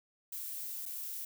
violet noise with dropouts, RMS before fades -41 dBFS, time 0.32-1.25 s, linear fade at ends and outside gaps 5 ms, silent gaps 0.856-0.86 s, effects none

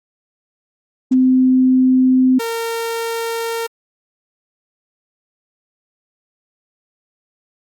sine / sawtooth tone pair in turn, 257.6 / 459 Hz, C4 / A#4, -27 / -27 cents, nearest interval minor seventh, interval 1000 cents, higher second, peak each -9 / -16 dBFS, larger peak first, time 1.11-2.39 / 2.39-3.67 s, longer neither, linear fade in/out 10 ms, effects Opus 24 kbps

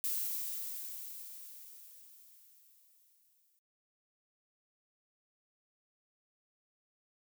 violet noise with exponential decay, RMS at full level -34 dBFS, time 0.04-3.59 s, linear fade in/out 0 ms, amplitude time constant 770 ms, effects noise-tail reverb RT60 0.1 s tail -26 dB re dry

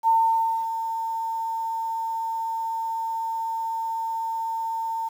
sine tone with ADSR envelope, 904 Hz, A5, 47 cents sharp, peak -15 dBFS, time 0.03-5.09 s, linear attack 45 ms, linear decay 580 ms, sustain -10 dB, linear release 12 ms, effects 8-bit

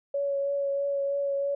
sine tone with vibrato, 560 Hz, C#5, 18 cents sharp, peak -25 dBFS, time 0.14-1.55 s, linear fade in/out 5 ms, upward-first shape triangle, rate 3.1 Hz, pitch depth 16 cents each way, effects none

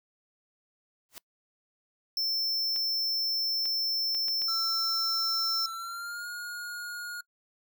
white noise with exponential growth, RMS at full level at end -39 dBFS, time 1.09-1.18 s, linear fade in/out 0 ms, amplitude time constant 18 ms
square tone, 5340 Hz, E8, 22 cents sharp, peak -27 dBFS, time 2.17-5.66 s, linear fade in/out 2 ms
clicks, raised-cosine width 0.2 ms, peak -27 dBFS, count 5, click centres 2.762 / 3.656 / 4.148 / 4.283 / 4.419 s
square tone with pitch glide, 1338 to 1434 Hz, E6 to F6, +25 to +45 cents, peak -36 dBFS, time 4.48-7.21 s, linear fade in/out 5 ms, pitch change +120 cents, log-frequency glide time 5.71-6.27 s
effects noise-tail reverb RT60 0.1 s tail -24 dB re dry

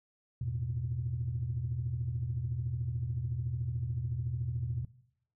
sine chord, E suspended fourth, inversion none, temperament just, 82.41 / 109.88 / 123.61 Hz, E2 / A2 / B2, 0 / -2 / +2 cents, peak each -39 / -37 / -33 dBFS, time 0.41-4.85 s, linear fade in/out 5 ms, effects noise-tail reverb RT60 0.8 s tail -20 dB re dry + tanh soft clip ceiling -24 dBFS

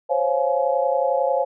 sine chord, Db major seventh, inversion third, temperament equal with one note detuned, 523.3 / 554.4 / 698.5 / 846.1 Hz, C5 / Db5 / F5 / Ab5, 0 / 0 / 0 / +32 cents, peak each -22 / -22 / -25 / -25 dBFS, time 0.09-1.45 s, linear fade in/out 20 ms, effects none

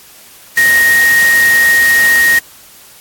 sine tone in noise, 1868 Hz, A#6, 3 cents sharp, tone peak -6 dBFS, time 0.57-2.39 s, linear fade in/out 5 ms, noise white, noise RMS -18 dBFS, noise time 0.57-2.39 s, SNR +9 dB, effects white hiss -39 dBFS RMS until 3 s + AAC 64 kbps

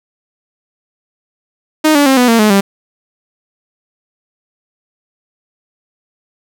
sawtooth tone with pitch steps, 310 / 287.6 / 266.8 / 247.5 / 229.6 / 213 / 197.56 Hz, D#4 / D4 / C4 / B3 / A#3 / G#3 / G3, -6 / -36 / +34 / +4 / -26 / +44 / +14 cents, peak -3 dBFS, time 1.84-2.61 s, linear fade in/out 10 ms, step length 110 ms, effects none

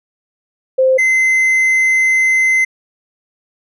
sine / triangle tone pair in turn, 522 / 2060 Hz, C5 / C7, -4 / -28 cents, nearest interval 2 octaves, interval 2376 cents, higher second, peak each -8 dBFS, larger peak neither, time 0.78-0.98 / 0.98-2.65 s, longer second, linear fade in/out 10 ms, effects resampled to 32000 Hz

